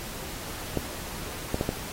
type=clicks; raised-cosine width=2 ms; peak=-12 dBFS; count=4; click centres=0.773 / 1.544 / 1.611 / 1.691 s; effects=pink hiss -38 dBFS RMS until 1.92 s + AAC 48 kbps